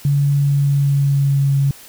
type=tone with pitch glide; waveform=sine; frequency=142 to 138.6 Hz; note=C#3 to C#3; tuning=+42 to 0 cents; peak=-12 dBFS; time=0.05-1.71 s; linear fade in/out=2 ms; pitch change=-42 cents; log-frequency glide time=0.34-1.56 s; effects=white hiss -41 dBFS RMS until 1.88 s